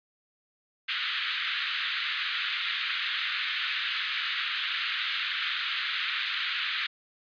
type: band-pass noise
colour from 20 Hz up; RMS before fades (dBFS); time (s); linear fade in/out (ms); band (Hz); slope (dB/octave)
white; -31; 0.88-6.87; 10; 1300 to 3900; 48
effects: resampled to 11025 Hz